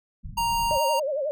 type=low-pass noise; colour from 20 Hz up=pink; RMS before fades=-37 dBFS; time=0.23-0.78 s; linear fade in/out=10 ms; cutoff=190 Hz; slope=48 dB/octave
type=tone; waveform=square; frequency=932.3 Hz; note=A#5; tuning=in tune; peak=-23 dBFS; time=0.37-1 s; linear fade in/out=10 ms
type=tone with vibrato; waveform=sine; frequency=574 Hz; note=D5; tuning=40 cents flat; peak=-24 dBFS; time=0.71-1.31 s; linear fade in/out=0 ms; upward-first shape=sine; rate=11 Hz; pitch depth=140 cents each way
effects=none